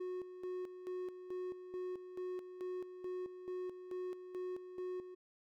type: tone with tremolo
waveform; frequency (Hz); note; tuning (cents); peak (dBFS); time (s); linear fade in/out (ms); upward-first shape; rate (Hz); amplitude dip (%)
triangle; 365.4; F#4; -22; -37; 0-5.15; 10; square; 2.3; 65
effects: none